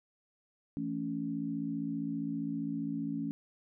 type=chord; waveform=sine; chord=A major; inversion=second; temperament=equal with one note detuned; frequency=164.81 / 220 / 279.9 Hz; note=E3 / A3 / C#4; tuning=0 / 0 / +17 cents; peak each=-40 / -38 / -35 dBFS; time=0.77-3.31 s; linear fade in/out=0 ms; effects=none